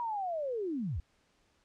sine linear sweep, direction down, 971 to 57 Hz, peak -32 dBFS, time 0-1 s, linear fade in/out 0 ms, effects pink hiss -71 dBFS RMS until 1.64 s + low-pass 7000 Hz 12 dB/octave

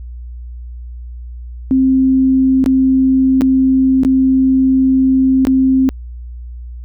sine tone with dropouts, 263.1 Hz, C4, 10 cents sharp, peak -8 dBFS, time 1.71-5.89 s, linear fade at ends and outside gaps 0 ms, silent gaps 2.641-2.661 / 3.41-3.418 / 4.034-4.049 / 5.451-5.47 s, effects added 60 Hz sine -26 dBFS peak until 6.84 s

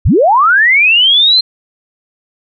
sine linear sweep, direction up, 33.23 to 4186 Hz, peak -5 dBFS, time 0.05-1.41 s, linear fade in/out 10 ms, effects none

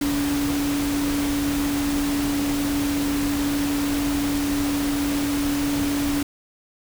sine tone in noise, 286 Hz, D4, 46 cents flat, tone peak -21 dBFS, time 0.01-6.23 s, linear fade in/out 5 ms, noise pink, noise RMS -29 dBFS, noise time 0.01-6.23 s, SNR +5 dB, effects none

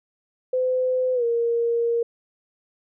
sine tone with pitch glide, 510 to 467.7 Hz, C5 to A#4, -44 to +6 cents, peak -19 dBFS, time 0.53-2.03 s, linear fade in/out 5 ms, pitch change -150 cents, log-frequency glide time 1.14-1.24 s, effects none

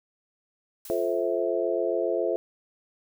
blue noise with exponential decay, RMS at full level -41 dBFS, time 0.85-1.5 s, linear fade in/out 2 ms, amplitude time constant 140 ms
sine chord, F major seventh, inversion none, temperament just, 349.2 / 436.5 / 523.8 / 654.8 Hz, F4 / A4 / C5 / E5, 0 / -14 / +2 / -12 cents, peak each -29 dBFS, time 0.9-2.36 s, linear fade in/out 0 ms
effects none

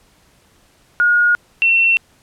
sine tone pair in turn, 1437 / 2707 Hz, F6 / E7, +49 / +45 cents, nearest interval major seventh, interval 1096 cents, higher second, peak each -10 dBFS, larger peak neither, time 1-1.35 / 1.62-1.97 s, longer neither, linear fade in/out 0 ms, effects pink hiss -54 dBFS RMS until 2.22 s + low-pass 12000 Hz 12 dB/octave

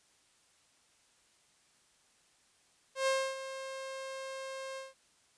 sawtooth tone with ADSR envelope, 533 Hz, C5, 32 cents sharp, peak -23 dBFS, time 2.95-4.94 s, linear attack 120 ms, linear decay 280 ms, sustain -13 dB, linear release 170 ms, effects white hiss -68 dBFS RMS until 5.37 s + resampled to 22050 Hz

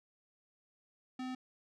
square tone, 256 Hz, C4, 38 cents flat, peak -39 dBFS, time 1.19-1.35 s, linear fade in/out 5 ms, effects low-pass 5000 Hz 12 dB/octave

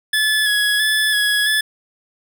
25% pulse tone with vibrato, 1702 Hz, G#6, 42 cents sharp, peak -11 dBFS, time 0.13-1.61 s, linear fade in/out 5 ms, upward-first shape square, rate 1.5 Hz, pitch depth 26 cents each way, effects none

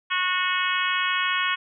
harmonic tone, 365.9 Hz, F#4, 19 cents flat, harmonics 3 / 4 / 5 / 6 / 7 / 8 / 9, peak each -27 / -28 / -29 / -30 / -30 / -31 / -32 dBFS, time 0.1-1.56 s, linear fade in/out 20 ms, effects none

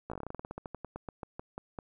slowing click train, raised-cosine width 1 ms, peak -25 dBFS, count 23, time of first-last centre 0.1-1.788 s, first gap 16 ms, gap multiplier 1.13, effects 11-bit

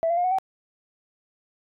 sine tone with pitch steps, 659.3 / 684.1 / 709.9 / 736.6 / 764.4 Hz, E5 / F5 / F5 / F#5 / G5, 0 / -36 / +28 / -8 / -44 cents, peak -19 dBFS, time 0.03-0.385 s, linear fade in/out 0 ms, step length 71 ms, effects tanh soft clip ceiling -15 dBFS

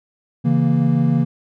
triangle chord, A# diminished, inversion first, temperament equal, 138.59 / 164.81 / 233.1 Hz, C#3 / E3 / A#3, 0 / 0 / 0 cents, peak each -16 dBFS, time 0.44-1.25 s, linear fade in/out 20 ms, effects none

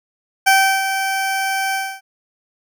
20% pulse tone with ADSR envelope, 774 Hz, G5, 22 cents flat, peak -4 dBFS, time 0.46-2.01 s, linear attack 16 ms, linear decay 340 ms, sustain -9 dB, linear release 270 ms, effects none

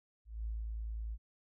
sine tone with ADSR envelope, 55 Hz, A1, in tune, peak -35 dBFS, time 0.25-1.18 s, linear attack 200 ms, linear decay 200 ms, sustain -2 dB, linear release 48 ms, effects none

